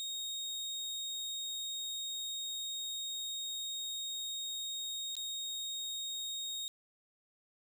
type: tone with dropouts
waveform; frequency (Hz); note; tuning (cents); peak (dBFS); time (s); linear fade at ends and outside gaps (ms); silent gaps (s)
30% pulse; 3729; A#7; 0; -35; 0-6.68; 0; 5.153-5.167
effects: none